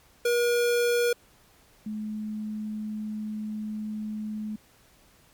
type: tone pair in turn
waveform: square / sine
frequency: 478.9 / 213.9 Hz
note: A#4 / A3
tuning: +47 / -49 cents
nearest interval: octave + major second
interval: 1396 cents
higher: first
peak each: -22 / -30 dBFS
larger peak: first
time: 0.25-1.13 / 1.86-4.56 s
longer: second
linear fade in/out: 5 ms
effects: pink hiss -59 dBFS RMS until 5.33 s + MP3 96 kbps